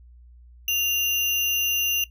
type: tone with sample-and-hold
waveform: sine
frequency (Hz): 2794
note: F7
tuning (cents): 0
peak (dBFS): -20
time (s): 0.68-2.04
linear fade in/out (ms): 2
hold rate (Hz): 8820
effects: noise-tail reverb RT60 0.1 s tail -17 dB re dry + added 60 Hz sine -46 dBFS peak until 2.1 s